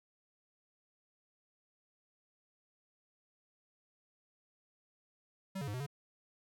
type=tone with pitch steps; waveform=square; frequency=192 / 140.6 / 103 / 126.7 / 142.2 Hz; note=G3 / C#3 / G#2 / B2 / C#3; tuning=-36 / +25 / -14 / +45 / +45 cents; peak=-38 dBFS; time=5.55-5.865 s; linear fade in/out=10 ms; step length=63 ms; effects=none